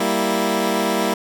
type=chord; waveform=15% pulse; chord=E diminished; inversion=first; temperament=equal; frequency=196 / 233.1 / 329.6 Hz; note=G3 / Bb3 / E4; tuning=0 / 0 / 0 cents; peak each=-16 dBFS; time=0-1.14 s; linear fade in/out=5 ms; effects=none